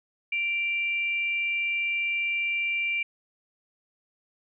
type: tone pair together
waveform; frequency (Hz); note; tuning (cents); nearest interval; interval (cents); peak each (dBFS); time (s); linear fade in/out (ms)
sine; 2350 / 2795; D7 / F7; +1 / +1; minor third; 300; -25 / -35; 0.32-3.03; 5
effects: none